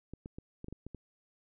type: clicks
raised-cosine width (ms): 3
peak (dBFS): -30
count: 8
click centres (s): 0.136 / 0.259 / 0.385 / 0.644 / 0.684 / 0.726 / 0.866 / 0.947
effects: none

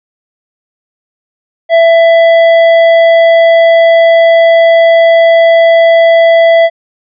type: tone with hard clipping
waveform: triangle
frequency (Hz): 665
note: E5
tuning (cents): +15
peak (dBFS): -4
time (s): 1.69-6.7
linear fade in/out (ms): 50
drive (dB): 12
effects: resampled to 11025 Hz

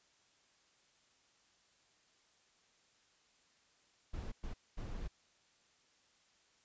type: noise bursts at uneven times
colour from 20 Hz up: brown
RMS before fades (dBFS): -42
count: 3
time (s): 4.13-4.32 / 4.43-4.54 / 4.77-5.08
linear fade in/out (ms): 10
effects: white hiss -71 dBFS RMS until 6.64 s + resampled to 16000 Hz

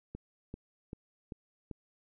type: click train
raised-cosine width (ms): 3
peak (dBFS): -28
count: 5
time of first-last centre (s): 0.15-1.712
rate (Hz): 2.56
effects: none

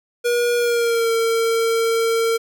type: tone with pitch glide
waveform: square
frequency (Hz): 479.7 to 456.2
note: A#4 to A#4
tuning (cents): +50 to -37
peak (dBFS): -17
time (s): 0.24-2.38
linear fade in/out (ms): 20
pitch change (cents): -87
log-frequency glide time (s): 0.57-1.11
effects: none

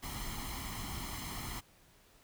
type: noise with comb filter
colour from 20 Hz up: pink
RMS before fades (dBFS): -41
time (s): 0.02-1.61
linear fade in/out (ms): 20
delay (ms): 0.96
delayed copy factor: +0.7
effects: pink hiss -64 dBFS RMS until 2.23 s

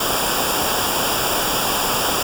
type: noise with comb filter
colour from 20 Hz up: pink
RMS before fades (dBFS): -20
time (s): 0-2.23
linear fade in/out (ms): 5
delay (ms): 0.48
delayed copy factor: -0.8
effects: none

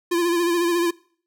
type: tone with vibrato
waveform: square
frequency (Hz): 344.3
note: F4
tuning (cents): -25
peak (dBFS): -19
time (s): 0.11-0.91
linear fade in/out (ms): 10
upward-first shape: sine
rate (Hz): 14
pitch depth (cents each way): 44
effects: noise-tail reverb RT60 0.5 s tail -23 dB re dry

